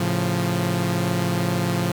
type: chord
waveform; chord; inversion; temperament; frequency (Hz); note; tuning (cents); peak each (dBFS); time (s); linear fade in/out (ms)
sawtooth; A augmented; none; equal with one note detuned; 110 / 136.92 / 174.61; A2 / C#3 / E#3; 0 / -21 / 0; -22 / -23 / -19; 0-1.92; 5
effects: 7-bit